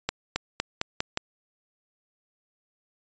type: accelerating click train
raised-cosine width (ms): 0.2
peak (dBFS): -8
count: 6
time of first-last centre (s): 0.09-1.174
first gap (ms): 270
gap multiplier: 0.89
effects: resampled to 16000 Hz